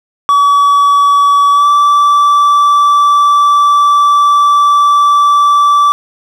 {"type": "tone with pitch glide", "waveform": "triangle", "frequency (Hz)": [1140, 1161.3], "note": ["C#6", "D6"], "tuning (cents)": [48, -20], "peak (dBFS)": -3, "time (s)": [0.29, 5.92], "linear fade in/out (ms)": 0, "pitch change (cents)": 32, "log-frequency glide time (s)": [1.52, 1.67], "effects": []}